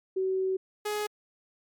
sine / sawtooth tone pair in turn, 378.3 / 419.6 Hz, F#4 / G#4, +38 / +18 cents, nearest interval major second, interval 180 cents, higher second, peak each -25 dBFS, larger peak neither, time 0.16-0.57 / 0.85-1.07 s, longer first, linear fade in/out 10 ms, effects MP3 96 kbps

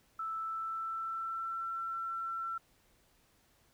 sine tone with pitch glide, 1318.5 to 1347 Hz, E6 to E6, 0 to +37 cents, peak -35 dBFS, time 0.19-2.58 s, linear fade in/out 5 ms, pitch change +37 cents, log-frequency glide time 0.37-1.67 s, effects pink hiss -69 dBFS RMS until 3.73 s

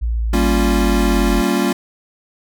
sine linear sweep, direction down, 58.1 to 46.66 Hz, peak -16 dBFS, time 0.01-1.42 s, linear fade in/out 20 ms
square chord, G half-diminished seventh, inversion none, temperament equal, 196 / 233.1 / 277.2 / 349.2 Hz, G3 / Bb3 / Db4 / F4, 0 / 0 / 0 / 0 cents, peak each -21 dBFS, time 0.33-1.73 s, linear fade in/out 5 ms
effects none

